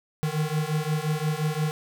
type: beating tone pair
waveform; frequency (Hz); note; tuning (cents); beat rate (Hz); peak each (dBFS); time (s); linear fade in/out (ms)
square; 151.1 / 156.8; D3 / D#3; +50 / +14; 5.7; -28; 0.23-1.71; 0
effects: none